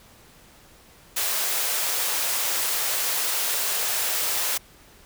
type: high-pass noise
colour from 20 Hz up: white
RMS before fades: -25 dBFS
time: 1.16-4.58 s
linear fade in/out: 10 ms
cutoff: 410 Hz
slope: 24 dB/octave
effects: pink hiss -52 dBFS RMS until 5.05 s